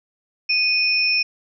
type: tone pair together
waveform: sine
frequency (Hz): 2489 / 5357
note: D#7 / E8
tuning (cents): 0 / +27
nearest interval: octave + minor second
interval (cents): 1327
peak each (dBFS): -18 / -20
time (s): 0.49-1.23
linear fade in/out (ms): 10
effects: none